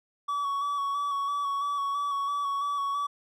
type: tone with vibrato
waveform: triangle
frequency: 1132 Hz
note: C#6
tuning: 36 cents sharp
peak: -25 dBFS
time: 0.28-3.07 s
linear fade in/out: 10 ms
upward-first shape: square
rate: 3 Hz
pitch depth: 23 cents each way
effects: none